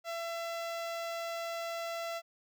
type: tone with notch filter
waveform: sawtooth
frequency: 672 Hz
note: E5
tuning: 33 cents sharp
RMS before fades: -38 dBFS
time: 0.04-2.22 s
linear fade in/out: 50 ms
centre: 9900 Hz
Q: 1.3
effects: none